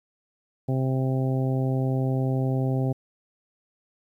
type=harmonic tone; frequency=131.4 Hz; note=C3; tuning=8 cents sharp; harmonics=1 / 2 / 3 / 4 / 5 / 6; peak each=-23 / -29 / -33 / -35 / -37 / -39 dBFS; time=0.68-2.93 s; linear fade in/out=10 ms; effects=10-bit